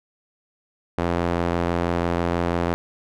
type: tone with band-pass filter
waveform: sawtooth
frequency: 86.1 Hz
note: F2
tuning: 24 cents flat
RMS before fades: -23 dBFS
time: 0.98-2.74 s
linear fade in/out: 0 ms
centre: 620 Hz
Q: 0.56
effects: none